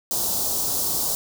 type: band-stop noise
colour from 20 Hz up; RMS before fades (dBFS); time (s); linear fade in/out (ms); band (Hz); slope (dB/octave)
white; -24; 0.11-1.15; 0; 1000 to 4300; 24
effects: none